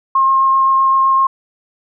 sine tone with vibrato, 1070 Hz, C6, 38 cents sharp, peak -9 dBFS, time 0.15-1.27 s, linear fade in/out 5 ms, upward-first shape sine, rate 7.8 Hz, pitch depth 8 cents each way, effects none

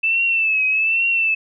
sine tone with vibrato, 2637 Hz, E7, in tune, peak -15 dBFS, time 0.03-1.35 s, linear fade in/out 10 ms, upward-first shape triangle, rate 1.2 Hz, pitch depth 77 cents each way, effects none

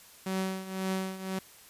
sawtooth tone with tremolo, 189.4 Hz, F#3, 41 cents sharp, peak -24 dBFS, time 0.26-1.39 s, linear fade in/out 5 ms, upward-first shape triangle, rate 1.9 Hz, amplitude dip 80%, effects white hiss -54 dBFS RMS until 1.69 s + resampled to 32000 Hz

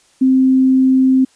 sine tone, 261.6 Hz, C4, in tune, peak -8 dBFS, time 0.21-1.25 s, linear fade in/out 10 ms, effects white hiss -53 dBFS RMS until 1.35 s + resampled to 22050 Hz

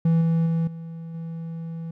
triangle tone with level steps, 164.81 Hz, E3, in tune, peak -14 / -16 / -18 / -31 / -28 dBFS, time 0.05-1.91 s, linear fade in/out 5 ms, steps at 0.21 / 0.46 / 0.67 / 1.14 s, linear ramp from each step 5 ms, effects none

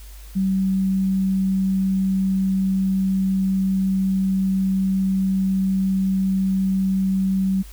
sine tone, 191.1 Hz, G3, 44 cents flat, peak -17 dBFS, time 0.35-7.63 s, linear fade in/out 20 ms, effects added 50 Hz sine -37 dBFS peak until 7.72 s + white hiss -48 dBFS RMS until 7.72 s

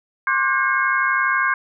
sine tone cluster, 1063 / 1163 / 1467 / 1599 / 2168 Hz, C6 / D6 / F#6 / G6 / C#7, +27 / -17 / -15 / +34 / -39 cents, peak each -22 / -25 / -27 / -19 / -26 dBFS, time 0.27-1.54 s, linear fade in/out 2 ms, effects none

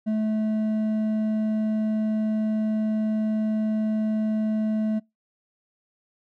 sine tone with hard clipping, 216.6 Hz, A3, 27 cents flat, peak -23 dBFS, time 0.06-5 s, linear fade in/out 20 ms, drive 5 dB, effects noise-tail reverb RT60 0.2 s tail -26 dB re dry

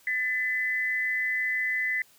sine tone pair together, 1767 / 2013 Hz, A6 / B6, +7 / +33 cents, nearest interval major second, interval 226 cents, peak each -31 / -26 dBFS, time 0.07-2.02 s, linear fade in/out 2 ms, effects white hiss -59 dBFS RMS until 2.18 s

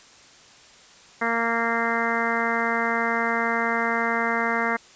harmonic tone, 231 Hz, A#3, 16 cents flat, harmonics 1 / 2 / 3 / 4 / 5 / 6 / 7 / 8 / 9, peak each -30 / -30 / -30 / -30 / -30 / -30 / -30 / -30 / -30 dBFS, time 1.21-4.77 s, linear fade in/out 10 ms, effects white hiss -50 dBFS RMS until 4.95 s + resampled to 16000 Hz

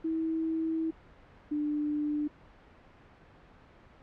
sine tone pair in turn, 322.8 / 297.2 Hz, E4 / D4, -36 / +21 cents, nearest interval minor second, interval 143 cents, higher first, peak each -28 dBFS, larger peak neither, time 0.04-0.91 / 1.51-2.28 s, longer first, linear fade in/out 10 ms, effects pink hiss -56 dBFS RMS until 4.02 s + low-pass 2000 Hz 12 dB/octave

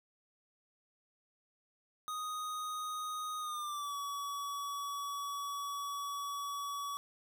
square tone with pitch glide, 1245 to 1135.1 Hz, D#6 to C#6, +1 to +41 cents, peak -38 dBFS, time 2.08-6.97 s, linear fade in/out 0 ms, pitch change -160 cents, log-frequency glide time 3.39-3.96 s, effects none

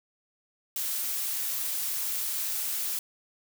blue noise, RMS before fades -31 dBFS, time 0.76-2.99 s, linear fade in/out 2 ms, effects none

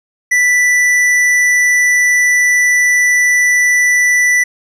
triangle tone with hard clipping, 1975.5 Hz, B6, in tune, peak -10 dBFS, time 0.31-4.44 s, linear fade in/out 10 ms, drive 13 dB, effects none

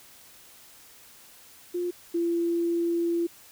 sine tone pair in turn, 352.7 / 340 Hz, F4 / F4, +17 / -46 cents, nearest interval minor second, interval 63 cents, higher first, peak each -26 / -23 dBFS, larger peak second, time 1.74-1.91 / 2.14-3.27 s, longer second, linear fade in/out 10 ms, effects white hiss -52 dBFS RMS until 3.51 s

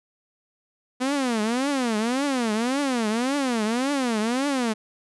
sawtooth tone with vibrato, 246.9 Hz, B3, in tune, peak -18 dBFS, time 1-4.74 s, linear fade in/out 20 ms, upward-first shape triangle, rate 1.8 Hz, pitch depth 300 cents each way, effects resampled to 24000 Hz

